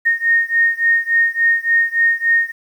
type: beating tone pair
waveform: sine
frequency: 1846 / 1849.5 Hz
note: A#6 / A#6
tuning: -17 / -14 cents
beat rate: 3.5 Hz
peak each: -15 / -16 dBFS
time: 0.05-2.52 s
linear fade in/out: 20 ms
effects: 8-bit